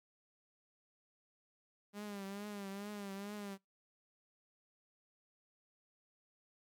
sawtooth tone with vibrato, 201.6 Hz, G3, 49 cents sharp, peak -39 dBFS, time 1.93-3.58 s, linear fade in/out 50 ms, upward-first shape triangle, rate 2.3 Hz, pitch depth 74 cents each way, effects noise-tail reverb RT60 0.2 s tail -25 dB re dry + MP3 96 kbps

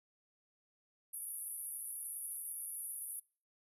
pink band-pass noise, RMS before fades -44 dBFS, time 1.13-3.2 s, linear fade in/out 10 ms, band 9800 to 12000 Hz, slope 96 dB/octave, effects noise-tail reverb RT60 0.4 s tail -25 dB re dry

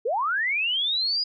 sine linear sweep, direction up, 409.3 to 4974 Hz, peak -22 dBFS, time 0.05-1.24 s, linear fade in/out 10 ms, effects none

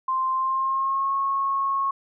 sine tone with pitch glide, 1046.5 to 1094.1 Hz, C6 to C#6, 0 to -23 cents, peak -21 dBFS, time 0.08-1.91 s, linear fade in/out 5 ms, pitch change +77 cents, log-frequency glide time 0.33-1.14 s, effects none

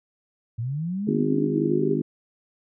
sine linear sweep, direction up, 108.6 to 415.3 Hz, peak -25 dBFS, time 0.58-2.02 s, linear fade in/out 10 ms
harmonic tone, 51 Hz, G#1, 31 cents flat, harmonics 3 / 4 / 5 / 6 / 7 / 8, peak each -28 / -32 / -27 / -28 / -29 / -28 dBFS, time 1.07-2.02 s, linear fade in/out 10 ms
effects none

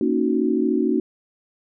sine chord, D# minor seventh, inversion second, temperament equal, 233.1 / 277.2 / 311.1 / 370 Hz, A#3 / C#4 / D#4 / F#4, 0 / 0 / 0 / 0 cents, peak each -23 dBFS, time 0.01-1 s, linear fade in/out 2 ms, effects none

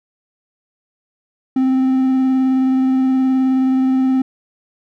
triangle tone with vibrato, 261.5 Hz, C4, 1 cent flat, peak -10 dBFS, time 1.56-4.22 s, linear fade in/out 5 ms, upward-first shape sine, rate 19 Hz, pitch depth 13 cents each way, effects none

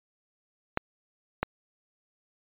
clicks, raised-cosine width 0.5 ms, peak -10 dBFS, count 2, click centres 0.774 / 1.43 s, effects resampled to 8000 Hz

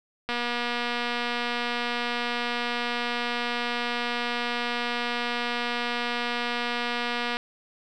click train, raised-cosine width 0.3 ms, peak -13 dBFS, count 1700, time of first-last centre 0.29-7.369 s, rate 240 Hz, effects none

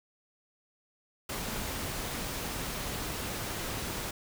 pink noise, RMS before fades -36 dBFS, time 1.29-4.11 s, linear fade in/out 5 ms, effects none

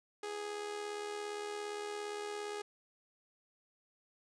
sawtooth tone with amplitude modulation, 415 Hz, G#4, 1 cent flat, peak -33 dBFS, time 0.23-2.62 s, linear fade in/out 5 ms, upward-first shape sine, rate 77.4 Hz, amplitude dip 50%, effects resampled to 22050 Hz + 12-bit

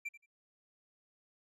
triangle tone with echo, 2354 Hz, D7, 3 cents sharp, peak -35 dBFS, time 0.05-0.09 s, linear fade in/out 10 ms, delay 86 ms, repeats 2, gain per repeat -15 dB, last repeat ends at 0.262 s, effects resampled to 32000 Hz

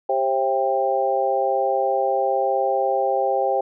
sine tone cluster, 394.4 / 534 / 670 / 791 Hz, G4 / C5 / E5 / G5, +11 / +35 / +28 / +15 cents, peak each -26 / -22 / -26 / -22 dBFS, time 0.09-3.61 s, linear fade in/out 5 ms, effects none

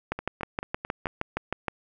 two click trains, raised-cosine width 0.5 ms, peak -18 / -12 dBFS, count 5 / 11, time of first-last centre 0.19-1.069 / 0.12-1.683 s, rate 4.55 / 6.4 Hz, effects none

